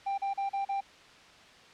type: tone bursts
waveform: triangle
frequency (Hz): 790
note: G5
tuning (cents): +13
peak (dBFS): -27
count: 5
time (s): 0.06-0.808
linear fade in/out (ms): 10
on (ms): 120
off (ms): 37
effects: white hiss -54 dBFS RMS until 1.73 s + low-pass 4000 Hz 12 dB/octave